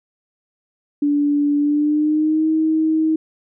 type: tone with pitch glide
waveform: sine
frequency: 290 to 316.2 Hz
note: D4 to D#4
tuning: -22 to +28 cents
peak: -14 dBFS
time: 1.02-3.16 s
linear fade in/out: 5 ms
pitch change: +150 cents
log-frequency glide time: 1.58-2.48 s
effects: none